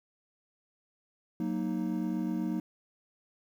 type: chord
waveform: triangle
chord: D# minor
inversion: first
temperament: equal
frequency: 185 / 233.1 / 311.1 Hz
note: F#3 / A#3 / D#4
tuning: 0 / 0 / 0 cents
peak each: -32 dBFS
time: 1.4-2.6 s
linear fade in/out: 2 ms
effects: 10-bit